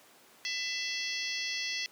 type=harmonic tone with a mistuned harmonic; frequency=667 Hz; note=E5; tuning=20 cents sharp; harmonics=3 / 4 / 5 / 6 / 7 / 8 / 9; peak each=-38 / -39 / -40 / -41 / -41 / -42 / -43 dBFS; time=0.45-1.86 s; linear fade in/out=0 ms; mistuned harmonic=6; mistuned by=+100 cents; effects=pink hiss -58 dBFS RMS until 1.91 s + high-pass 300 Hz 12 dB/octave